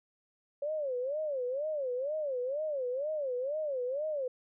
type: tone with vibrato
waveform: sine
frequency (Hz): 554.4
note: C#5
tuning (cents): 0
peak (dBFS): -31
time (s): 0.62-4.28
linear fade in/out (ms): 5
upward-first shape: sine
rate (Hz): 2.1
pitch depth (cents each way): 210
effects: none